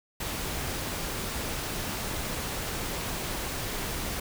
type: noise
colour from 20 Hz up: pink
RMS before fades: -33 dBFS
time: 0.2-4.2 s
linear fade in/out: 5 ms
effects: none